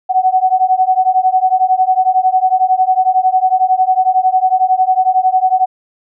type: beating tone pair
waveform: sine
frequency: 742 / 753 Hz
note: F#5 / F#5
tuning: +5 / +30 cents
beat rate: 11 Hz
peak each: -12 dBFS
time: 0.09-5.66 s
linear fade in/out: 20 ms
effects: none